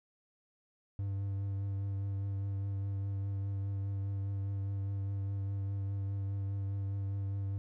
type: tone with vibrato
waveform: triangle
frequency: 98.7 Hz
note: G2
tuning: 12 cents sharp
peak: -31 dBFS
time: 0.99-7.58 s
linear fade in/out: 0 ms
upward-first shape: triangle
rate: 4.9 Hz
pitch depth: 20 cents each way
effects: none